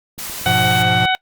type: click train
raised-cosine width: 3 ms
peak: -25 dBFS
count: 6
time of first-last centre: 0.18-0.767 s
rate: 8.52 Hz
type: noise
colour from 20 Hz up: white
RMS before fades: -28 dBFS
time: 0.18-0.83 s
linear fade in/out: 10 ms
type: harmonic tone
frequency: 748 Hz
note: F#5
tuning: 19 cents sharp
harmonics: 1 / 2 / 3 / 4 / 5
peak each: -17 / -20 / -22 / -23 / -24 dBFS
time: 0.46-1.15 s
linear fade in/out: 0 ms
type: chord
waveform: square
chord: F diminished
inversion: first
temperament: equal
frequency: 103.83 / 123.47 / 174.61 Hz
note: Ab2 / Cb3 / F3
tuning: 0 / 0 / 0 cents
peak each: -23 dBFS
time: 0.46-1.06 s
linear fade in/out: 5 ms
effects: noise-tail reverb RT60 0.1 s tail -23 dB re dry + Opus 48 kbps